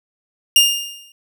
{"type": "tone with exponential decay", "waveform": "sawtooth", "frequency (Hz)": 2817, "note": "F7", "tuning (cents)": 14, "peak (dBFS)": -3, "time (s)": [0.56, 1.12], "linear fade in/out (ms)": 2, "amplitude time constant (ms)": 120, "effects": []}